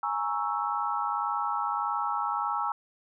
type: chord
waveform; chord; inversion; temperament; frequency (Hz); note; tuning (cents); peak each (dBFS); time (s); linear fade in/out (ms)
sine; A# half-diminished seventh; third; equal; 830.6 / 932.3 / 1108.7 / 1318.5; G#5 / A#5 / C#6 / E6; 0 / 0 / 0 / 0; -32 / -33 / -34 / -31; 0.03-2.72; 2
effects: none